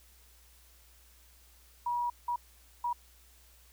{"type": "tone bursts at uneven times", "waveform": "sine", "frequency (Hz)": 962, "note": "B5", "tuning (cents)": -46, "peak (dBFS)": -29, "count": 3, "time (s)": [[1.86, 2.1], [2.28, 2.36], [2.84, 2.93]], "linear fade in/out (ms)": 5, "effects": ["added 60 Hz sine -60 dBFS peak until 3.72 s", "white hiss -62 dBFS RMS until 3.72 s"]}